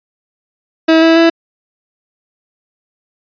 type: tone with pitch steps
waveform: 30% pulse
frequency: 322.7 / 327.2 / 331.8 Hz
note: E4 / E4 / E4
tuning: -37 / -13 / +11 cents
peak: -3 dBFS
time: 0.88-1.3 s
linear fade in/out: 10 ms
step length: 140 ms
effects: resampled to 11025 Hz